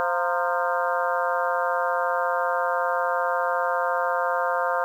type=harmonic tone with a mistuned harmonic; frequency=174.61 Hz; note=F3; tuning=in tune; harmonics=3 / 4 / 5 / 6 / 7 / 8 / 9; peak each=-27 / -28 / -29 / -30 / -30 / -31 / -32 dBFS; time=0-4.84 s; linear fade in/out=0 ms; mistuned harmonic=5; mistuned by=+100 cents; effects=9-bit